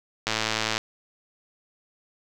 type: click train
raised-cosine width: 0.2 ms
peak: -7 dBFS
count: 57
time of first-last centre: 0.27-0.779 s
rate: 110 Hz
effects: none